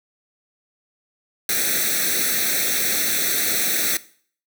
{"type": "noise with comb filter", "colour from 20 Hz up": "white", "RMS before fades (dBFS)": -21, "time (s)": [1.49, 3.97], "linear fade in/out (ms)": 2, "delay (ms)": 0.5, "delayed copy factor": 0.95, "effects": ["noise-tail reverb RT60 0.5 s tail -18 dB re dry", "high-pass 200 Hz 12 dB/octave"]}